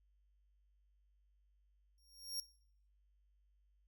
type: tone with exponential growth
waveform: sawtooth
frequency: 5570 Hz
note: F8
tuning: 5 cents flat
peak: -34 dBFS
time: 1.98-2.4 s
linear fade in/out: 1 ms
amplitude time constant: 90 ms
effects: noise-tail reverb RT60 0.6 s tail -20 dB re dry + added 50 Hz sine -70 dBFS peak until 3.87 s